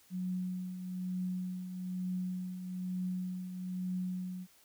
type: tone with tremolo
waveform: sine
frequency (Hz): 183.1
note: F#3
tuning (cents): -18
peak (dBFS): -32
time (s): 0.1-4.47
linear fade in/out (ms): 50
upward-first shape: triangle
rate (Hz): 1.1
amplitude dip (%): 60
effects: white hiss -64 dBFS RMS until 4.64 s